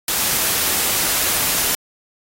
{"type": "noise", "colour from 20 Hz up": "white", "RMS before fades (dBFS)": -19, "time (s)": [0.08, 1.75], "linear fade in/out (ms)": 2, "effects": ["AAC 48 kbps"]}